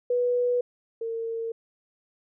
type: tone pair in turn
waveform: sine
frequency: 490 / 455.9 Hz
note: B4 / A#4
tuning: -14 / -39 cents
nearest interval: minor second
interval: 125 cents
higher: first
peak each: -21 / -28 dBFS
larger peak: first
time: 0.1-0.61 / 1.01-1.52 s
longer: neither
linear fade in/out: 5 ms
effects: none